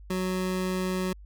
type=tone; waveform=25% pulse; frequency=185 Hz; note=F#3; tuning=in tune; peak=-23 dBFS; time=0.1-1.13 s; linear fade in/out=5 ms; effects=added 50 Hz sine -44 dBFS peak until 1.25 s